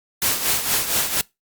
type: noise with tremolo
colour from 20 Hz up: white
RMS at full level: -18 dBFS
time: 0.22-1.21 s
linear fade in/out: 0 ms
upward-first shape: triangle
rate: 4.3 Hz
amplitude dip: 70%
effects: noise-tail reverb RT60 0.2 s tail -23 dB re dry + Opus 48 kbps